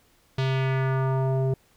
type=tone with low-pass filter sweep; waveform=square; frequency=132.6 Hz; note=C3; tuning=23 cents sharp; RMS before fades=-24 dBFS; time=0.38-1.54 s; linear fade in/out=5 ms; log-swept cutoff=4000 to 490 Hz; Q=1.8; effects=pink hiss -62 dBFS RMS until 1.76 s